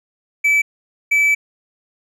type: tone bursts at uneven times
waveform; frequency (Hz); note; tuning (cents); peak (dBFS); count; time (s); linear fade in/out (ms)
triangle; 2306; D7; -32; -10; 2; 0.44-0.62 / 1.11-1.35; 10
effects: none